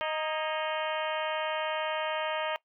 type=harmonic tone with a mistuned harmonic; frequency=311.1 Hz; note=D#4; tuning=in tune; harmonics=2 / 3 / 4 / 5 / 6 / 7 / 8 / 9 / 10; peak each=-33 / -35 / -38 / -41 / -42 / -42 / -43 / -42 / -41 dBFS; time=0.01-2.56 s; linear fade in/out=0 ms; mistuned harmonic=5; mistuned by=+72 cents; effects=noise-tail reverb RT60 0.1 s tail -20 dB re dry